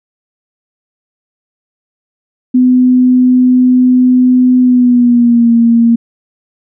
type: tone with pitch glide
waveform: sine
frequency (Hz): 252.1 to 232.5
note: B3 to A#3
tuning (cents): +36 to -4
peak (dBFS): -4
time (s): 2.54-5.96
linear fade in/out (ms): 10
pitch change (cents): -140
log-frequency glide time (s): 4.6-5.52
effects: none